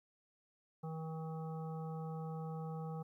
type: harmonic tone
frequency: 160 Hz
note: D#3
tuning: 49 cents sharp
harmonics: 1 / 3 / 5 / 7 / 8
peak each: -41 / -49 / -50 / -58 / -58 dBFS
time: 0.83-3.03 s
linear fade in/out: 10 ms
effects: 13-bit